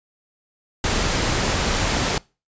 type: noise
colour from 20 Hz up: pink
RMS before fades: -21 dBFS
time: 0.84-2.18 s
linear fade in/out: 2 ms
effects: noise-tail reverb RT60 0.3 s tail -24 dB re dry + resampled to 16000 Hz